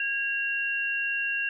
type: tone pair together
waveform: sine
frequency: 1635.8 / 2751 Hz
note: G#6 / F7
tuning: -27 / -27 cents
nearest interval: major sixth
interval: 900 cents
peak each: -29 / -28 dBFS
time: 0-1.49 s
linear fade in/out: 2 ms
effects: none